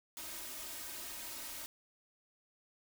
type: noise with comb filter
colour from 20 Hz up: white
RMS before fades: -45 dBFS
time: 0.17-1.66 s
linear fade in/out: 0 ms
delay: 3.2 ms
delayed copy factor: +0.8
effects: none